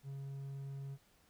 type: tone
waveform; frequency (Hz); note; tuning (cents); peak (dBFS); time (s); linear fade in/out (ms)
triangle; 137.7; C#3; -11; -40; 0.03-0.98; 50
effects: pink hiss -70 dBFS RMS until 1.29 s